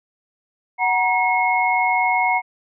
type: tone cluster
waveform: sine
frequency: 744 / 948 / 2169 Hz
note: F#5 / A#5 / C#7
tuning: +9 / +29 / -38 cents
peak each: -20 dBFS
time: 0.78-2.42 s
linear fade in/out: 50 ms
effects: none